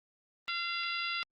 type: harmonic tone with a mistuned harmonic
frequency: 688 Hz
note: F5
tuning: 26 cents flat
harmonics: 2 / 3 / 4 / 5 / 6 / 7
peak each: -38 / -39 / -38 / -42 / -44 / -42 dBFS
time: 0.48-1.23 s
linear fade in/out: 0 ms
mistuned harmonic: 6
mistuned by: -60 cents
effects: Opus 24 kbps